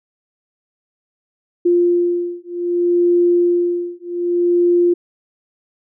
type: beating tone pair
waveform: sine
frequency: 349.2 / 349.84 Hz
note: F4 / F4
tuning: 0 / +3 cents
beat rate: 0.64 Hz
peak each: -16 / -16 dBFS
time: 1.65-4.94 s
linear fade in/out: 10 ms
effects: none